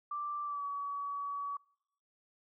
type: tone with pitch glide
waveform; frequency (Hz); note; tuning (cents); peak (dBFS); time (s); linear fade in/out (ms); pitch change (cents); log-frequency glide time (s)
sine; 1174.7 to 1135.3; D6 to C#6; 0 to +41; -35; 0.11-1.57; 5; -59; 0.44-0.65
effects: noise-tail reverb RT60 0.8 s tail -25 dB re dry